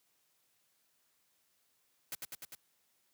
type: noise with echo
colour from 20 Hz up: white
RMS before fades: -40 dBFS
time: 2.12-2.15 s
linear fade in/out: 2 ms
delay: 100 ms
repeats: 4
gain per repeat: -2 dB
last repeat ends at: 2.55 s
effects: white hiss -75 dBFS RMS until 3.13 s + high-pass 80 Hz 12 dB/octave